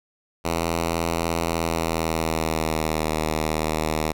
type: tone with pitch glide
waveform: 5% pulse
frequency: 83.4 to 78.27 Hz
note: E2 to D#2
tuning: +21 to +11 cents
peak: -11 dBFS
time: 0.44-4.13 s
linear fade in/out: 20 ms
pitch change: -110 cents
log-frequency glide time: 1.44-3.05 s
effects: none